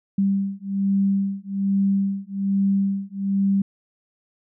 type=beating tone pair; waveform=sine; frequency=196 / 197.2 Hz; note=G3 / G3; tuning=0 / +11 cents; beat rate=1.2 Hz; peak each=-22 / -22 dBFS; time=0.18-3.62 s; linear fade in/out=5 ms; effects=none